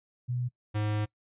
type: tone pair in turn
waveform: sine / square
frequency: 123.47 / 105.7 Hz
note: B2 / G#2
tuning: 0 / +31 cents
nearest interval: minor third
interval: 269 cents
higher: first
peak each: -28 dBFS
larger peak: neither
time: 0.28-0.49 / 0.74-1.06 s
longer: second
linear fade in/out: 20 ms
effects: noise-tail reverb RT60 0.1 s tail -22 dB re dry + resampled to 8000 Hz